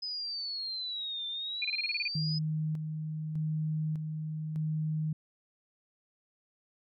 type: exponential two-way sweep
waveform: sine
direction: down then up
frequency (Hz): 5060 to 3554 to 5060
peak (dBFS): -34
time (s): 0.02-2.39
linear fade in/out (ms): 10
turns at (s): 1.27
type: tone bursts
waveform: sine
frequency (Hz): 2428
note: D#7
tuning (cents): -43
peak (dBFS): -29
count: 9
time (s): 1.62-2.078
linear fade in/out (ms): 2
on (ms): 26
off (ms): 28
type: tone with tremolo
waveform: sine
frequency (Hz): 155.56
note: D#3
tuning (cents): 0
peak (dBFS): -29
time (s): 2.15-5.13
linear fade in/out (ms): 5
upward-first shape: square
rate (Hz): 0.83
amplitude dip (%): 40
effects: none